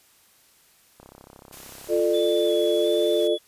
click train, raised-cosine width 1 ms, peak -31 dBFS, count 34, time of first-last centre 1-1.994 s, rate 33.2 Hz
white noise, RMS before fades -43 dBFS, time 1.52-3.28 s, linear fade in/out 10 ms
sine chord, D minor, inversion first, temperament equal with one note detuned, 349.2 / 440 / 599.3 Hz, F4 / A4 / D5, 0 / 0 / +35 cents, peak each -23 dBFS, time 1.88-3.38 s, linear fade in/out 50 ms
triangle tone with vibrato, 3439 Hz, A7, 40 cents flat, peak -31 dBFS, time 2.13-3.39 s, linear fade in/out 20 ms, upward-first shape square, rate 1.4 Hz, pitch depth 20 cents each way
effects white hiss -58 dBFS RMS until 3.47 s + resampled to 32000 Hz

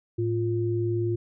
sine tone pair together, 110 / 349.2 Hz, A2 / F4, 0 / 0 cents, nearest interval octave + minor sixth, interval 2000 cents, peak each -26 dBFS, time 0.18-1.16 s, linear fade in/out 10 ms, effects none

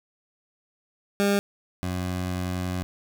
20% pulse tone pair in turn, 201.1 / 90.99 Hz, G3 / F#2, +44 / -28 cents, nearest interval octave + major second, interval 1372 cents, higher first, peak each -15 / -22 dBFS, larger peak first, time 1.2-1.39 / 1.83-2.83 s, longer second, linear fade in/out 0 ms, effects none

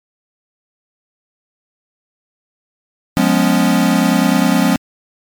square chord, C# dominant seventh, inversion first, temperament equal with one note detuned, 178.28 / 207.7 / 246.9 / 277.2 Hz, E#3 / G#3 / B3 / C#4, +36 / 0 / 0 / 0 cents, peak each -17 dBFS, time 3.17-4.76 s, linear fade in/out 0 ms, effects MP3 96 kbps

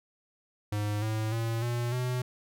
square tone with pitch steps, 104.3 / 109.23 / 114.4 / 119.81 / 125.48 Hz, G#2 / A2 / A#2 / A#2 / B2, +8 / -12 / -32 / +48 / +28 cents, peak -29 dBFS, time 0.72-2.22 s, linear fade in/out 5 ms, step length 300 ms, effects none

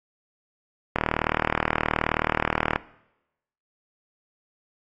click train, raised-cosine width 0.5 ms, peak -6 dBFS, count 71, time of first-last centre 0.96-2.759 s, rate 38.9 Hz, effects noise-tail reverb RT60 0.9 s tail -19 dB re dry + AAC 32 kbps

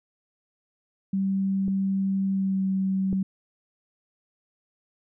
sine tone with pitch glide, 193.7 to 191.25 Hz, G3 to G3, -20 to -42 cents, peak -22 dBFS, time 1.13-3.23 s, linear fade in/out 5 ms, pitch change -22 cents, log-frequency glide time 2.3-2.64 s
clicks, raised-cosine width 3 ms, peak -23 / -18 dBFS, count 2, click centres 1.681 / 3.129 s
effects none

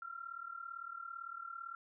sine tone with amplitude modulation, 1369 Hz, F6, 35 cents flat, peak -40 dBFS, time 0.02-1.75 s, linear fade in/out 2 ms, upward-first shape sine, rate 37.8 Hz, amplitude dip 80%, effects none

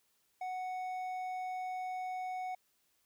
triangle tone with hard clipping, 740 Hz, F#5, in tune, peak -38 dBFS, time 0.41-2.55 s, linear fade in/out 5 ms, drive 9 dB, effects white hiss -75 dBFS RMS until 3.05 s

